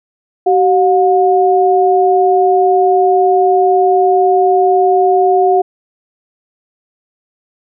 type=tone pair together; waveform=sine; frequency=380.9 / 719 Hz; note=G4 / F#5; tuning=-50 / -50 cents; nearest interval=major seventh; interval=1100 cents; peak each=-10 dBFS; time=0.46-5.62 s; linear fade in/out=10 ms; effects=none